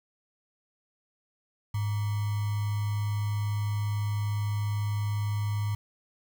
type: tone with sample-and-hold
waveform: sine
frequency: 103.83 Hz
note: G#2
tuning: in tune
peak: -26 dBFS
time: 1.74-5.75 s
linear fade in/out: 5 ms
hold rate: 1050 Hz
effects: none